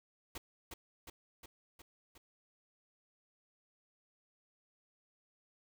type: noise with echo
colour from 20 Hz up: pink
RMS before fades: -44 dBFS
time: 0.35-0.38 s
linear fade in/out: 5 ms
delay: 360 ms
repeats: 5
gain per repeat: -3 dB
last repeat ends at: 2.18 s
effects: none